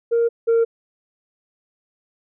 sine tone pair in turn, 466.2 / 460 Hz, A#4 / A#4, 0 / -23 cents, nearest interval unison, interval 23 cents, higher first, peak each -13 / -11 dBFS, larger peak second, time 0.11-0.29 / 0.47-0.65 s, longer neither, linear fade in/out 20 ms, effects tanh soft clip ceiling -12 dBFS

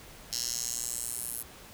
10% pulse tone with high-pass filter sweep, 119.6 Hz, A#2, 45 cents sharp, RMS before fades -35 dBFS, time 0.32-1.43 s, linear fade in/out 10 ms, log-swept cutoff 5200 to 11000 Hz, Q 2.9, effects pink hiss -50 dBFS RMS until 1.73 s

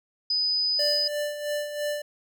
sine tone, 4993 Hz, D#8, 5 cents sharp, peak -22 dBFS, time 0.3-1.08 s, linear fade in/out 5 ms
square tone with tremolo, 590 Hz, D5, 8 cents sharp, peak -26 dBFS, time 0.79-2.02 s, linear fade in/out 5 ms, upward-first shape sine, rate 3 Hz, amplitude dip 60%
effects none

